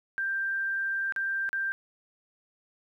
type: tone with dropouts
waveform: sine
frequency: 1579 Hz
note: G6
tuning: 12 cents sharp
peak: -27 dBFS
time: 0.18-1.72 s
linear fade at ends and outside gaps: 0 ms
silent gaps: 1.123-1.162 / 1.491-1.53 s
effects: 11-bit